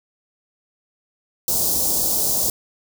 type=band-stop noise; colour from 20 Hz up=white; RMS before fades=-20 dBFS; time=1.48-2.5 s; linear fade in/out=2 ms; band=800 to 4900 Hz; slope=24 dB/octave; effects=none